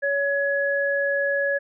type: tone pair together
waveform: sine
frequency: 562.3 / 1685 Hz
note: C#5 / G#6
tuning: +25 / +25 cents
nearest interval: octave + perfect fifth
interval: 1900 cents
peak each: -23 dBFS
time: 0.02-1.59 s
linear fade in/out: 20 ms
effects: none